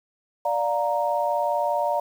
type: chord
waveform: sine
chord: Bb major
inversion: first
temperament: equal with one note detuned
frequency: 587.3 / 707 / 932.3 Hz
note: D5 / F5 / Bb5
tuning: 0 / +21 / 0 cents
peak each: -25 / -26 / -25 dBFS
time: 0.45-2 s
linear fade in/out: 5 ms
effects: 8-bit